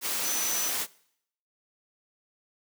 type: tone in noise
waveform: sine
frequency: 6000 Hz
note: F#8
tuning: 23 cents sharp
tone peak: -30 dBFS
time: 0.22-0.72 s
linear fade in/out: 50 ms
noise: white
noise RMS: -30 dBFS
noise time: 0.01-0.87 s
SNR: -3 dB
effects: noise-tail reverb RT60 0.7 s tail -22 dB re dry + high-pass 200 Hz 12 dB/octave